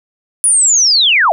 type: linear sweep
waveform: sine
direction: down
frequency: 9956 to 595 Hz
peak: -7 dBFS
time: 0.44-1.32 s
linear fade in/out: 0 ms
effects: none